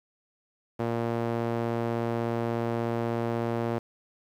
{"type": "tone with band-pass filter", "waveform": "sawtooth", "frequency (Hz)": 116.54, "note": "A#2", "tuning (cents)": 0, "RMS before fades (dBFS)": -29, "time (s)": [0.79, 3.79], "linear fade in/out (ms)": 10, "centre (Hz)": 500, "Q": 0.81, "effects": ["9-bit"]}